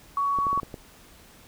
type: tone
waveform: sine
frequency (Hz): 1122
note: C#6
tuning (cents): +21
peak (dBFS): -22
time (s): 0.17-0.6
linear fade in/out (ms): 2
type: clicks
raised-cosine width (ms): 2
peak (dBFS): -22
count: 6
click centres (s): 0.387 / 0.468 / 0.53 / 0.576 / 0.632 / 0.742
effects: pink hiss -52 dBFS RMS until 1.47 s